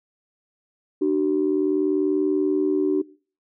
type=tone pair together; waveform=sine; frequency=299.6 / 380 Hz; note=D4 / F#4; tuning=+35 / +46 cents; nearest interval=major third; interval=411 cents; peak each=-20 dBFS; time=1.01-3.02 s; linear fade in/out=10 ms; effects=noise-tail reverb RT60 0.4 s tail -21 dB re dry + tanh soft clip ceiling -11 dBFS